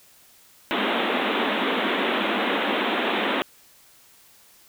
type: band-pass noise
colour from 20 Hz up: pink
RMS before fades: -24 dBFS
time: 0.71-3.42 s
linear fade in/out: 0 ms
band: 200 to 3700 Hz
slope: 96 dB/octave
effects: white hiss -54 dBFS RMS until 4.68 s